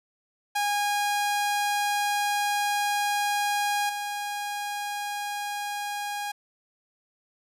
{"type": "tone with level steps", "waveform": "sawtooth", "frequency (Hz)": 820, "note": "G#5", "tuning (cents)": -22, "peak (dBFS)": [-20, -26], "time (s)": [0.55, 6.32], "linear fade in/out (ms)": 10, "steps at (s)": 3.89, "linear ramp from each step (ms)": 5, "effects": ["resampled to 32000 Hz", "9-bit"]}